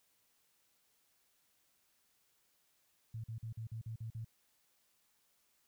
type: tone bursts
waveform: sine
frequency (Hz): 112.5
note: A2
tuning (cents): +39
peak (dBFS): -40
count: 8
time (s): 3.14-4.247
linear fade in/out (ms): 5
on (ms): 99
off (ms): 45
effects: white hiss -75 dBFS RMS until 5.67 s